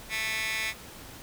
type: tone with high-pass filter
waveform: 15% pulse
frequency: 220 Hz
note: A3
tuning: in tune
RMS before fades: -31 dBFS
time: 0.09-0.74 s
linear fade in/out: 50 ms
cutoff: 2100 Hz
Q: 2.3
effects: pink hiss -46 dBFS RMS until 1.22 s